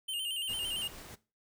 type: tone with vibrato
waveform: square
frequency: 2960 Hz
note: F#7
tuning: in tune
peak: -34 dBFS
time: 0.08-0.88 s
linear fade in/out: 10 ms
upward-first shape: square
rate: 8.8 Hz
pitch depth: 74 cents each way
type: noise with tremolo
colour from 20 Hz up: pink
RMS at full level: -47 dBFS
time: 0.48-1.16 s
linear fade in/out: 20 ms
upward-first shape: triangle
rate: 6.4 Hz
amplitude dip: 30%
effects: noise-tail reverb RT60 0.3 s tail -18 dB re dry